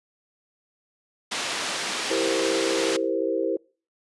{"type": "band-pass noise", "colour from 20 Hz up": "white", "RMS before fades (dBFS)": -29, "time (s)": [1.31, 2.97], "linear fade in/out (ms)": 10, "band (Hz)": [230, 4900], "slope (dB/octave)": 12}
{"type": "chord", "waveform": "sine", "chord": "C dominant seventh", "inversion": "first", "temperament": "equal", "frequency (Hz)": [329.6, 392, 466.2, 523.3], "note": ["E4", "G4", "Bb4", "C5"], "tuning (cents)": [0, 0, 0, 0], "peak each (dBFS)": -28, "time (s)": [2.1, 3.57], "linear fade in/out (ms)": 5}
{"effects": ["noise-tail reverb RT60 0.4 s tail -26 dB re dry", "resampled to 24000 Hz"]}